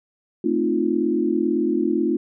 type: chord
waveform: sine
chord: F dominant seventh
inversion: first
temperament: equal with one note detuned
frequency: 221.4 / 261.6 / 311.1 / 349.2 Hz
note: A3 / C4 / Eb4 / F4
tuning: +11 / 0 / 0 / 0 cents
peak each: -25 / -25 / -23 / -22 dBFS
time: 0.44-2.17 s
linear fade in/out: 5 ms
effects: none